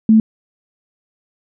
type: tone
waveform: sine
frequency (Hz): 220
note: A3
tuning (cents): 0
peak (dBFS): -6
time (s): 0.09-0.2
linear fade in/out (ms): 2
effects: none